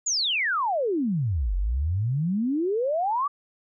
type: exponential two-way sweep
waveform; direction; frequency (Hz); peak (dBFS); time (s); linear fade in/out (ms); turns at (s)
sine; down then up; 7210 to 43.53 to 1189; -22; 0.06-3.28; 10; 1.55
effects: none